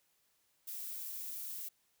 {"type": "noise", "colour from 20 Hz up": "violet", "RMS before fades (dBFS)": -43, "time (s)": [0.67, 1.69], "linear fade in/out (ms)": 10, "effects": ["white hiss -75 dBFS RMS until 2 s"]}